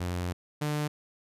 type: tone pair in turn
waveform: sawtooth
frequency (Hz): 88.8 / 149.34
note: F2 / D3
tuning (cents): +29 / +29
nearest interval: major sixth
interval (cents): 900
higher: second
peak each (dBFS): -26 / -24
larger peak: second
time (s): 0-0.33 / 0.61-0.88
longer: first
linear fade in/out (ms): 10
effects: resampled to 32000 Hz